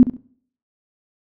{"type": "tone with echo", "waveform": "sine", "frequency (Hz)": 250, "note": "B3", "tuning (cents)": 21, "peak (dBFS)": -5, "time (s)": [0, 0.03], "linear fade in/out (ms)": 0, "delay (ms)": 68, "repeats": 2, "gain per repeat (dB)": -13, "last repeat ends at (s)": 0.166, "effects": ["noise-tail reverb RT60 0.6 s tail -23 dB re dry"]}